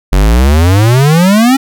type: exponential sweep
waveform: square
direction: up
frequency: 44.58 to 275.5 Hz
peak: -5 dBFS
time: 0.12-1.57 s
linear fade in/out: 10 ms
effects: none